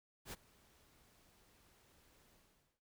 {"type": "noise with ADSR envelope", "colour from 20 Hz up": "pink", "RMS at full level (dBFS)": -45, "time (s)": [0.25, 2.81], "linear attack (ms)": 77, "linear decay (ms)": 25, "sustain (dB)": -24, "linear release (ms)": 480, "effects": []}